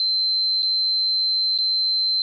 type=tone with dropouts; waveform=sine; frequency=4097 Hz; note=C8; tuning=37 cents flat; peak=-18 dBFS; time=0-2.22 s; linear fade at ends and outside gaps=1 ms; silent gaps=0.623-0.629 / 1.578-1.586 s; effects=none